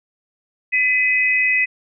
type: tone pair together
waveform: sine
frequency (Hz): 2009 / 2531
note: B6 / D#7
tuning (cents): +29 / +29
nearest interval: major third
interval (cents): 400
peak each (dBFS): -17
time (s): 0.72-1.66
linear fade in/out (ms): 20
effects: none